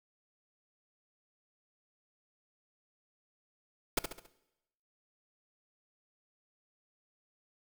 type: noise with echo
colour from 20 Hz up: pink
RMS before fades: -28 dBFS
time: 3.97-3.99 s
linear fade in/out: 5 ms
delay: 69 ms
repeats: 4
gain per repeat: -7 dB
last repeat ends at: 4.266 s
effects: noise-tail reverb RT60 0.9 s tail -18 dB re dry